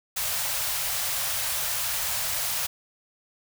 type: band-stop noise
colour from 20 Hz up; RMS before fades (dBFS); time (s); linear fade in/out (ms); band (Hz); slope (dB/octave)
white; -28; 0.16-2.67; 10; 160 to 520; 48
effects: none